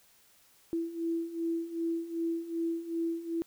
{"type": "beating tone pair", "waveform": "sine", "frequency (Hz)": [331, 333.6], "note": ["E4", "E4"], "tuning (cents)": [7, 21], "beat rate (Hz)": 2.6, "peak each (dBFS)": [-36, -32], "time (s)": [0.73, 3.42], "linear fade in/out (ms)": 0, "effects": ["white hiss -63 dBFS RMS until 3.46 s"]}